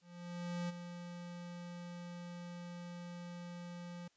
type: tone with ADSR envelope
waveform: square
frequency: 174.61 Hz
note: F3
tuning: in tune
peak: -37 dBFS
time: 0.01-4.08 s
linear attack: 680 ms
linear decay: 21 ms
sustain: -9 dB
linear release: 6 ms
effects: white hiss -75 dBFS RMS until 4.16 s + resampled to 16000 Hz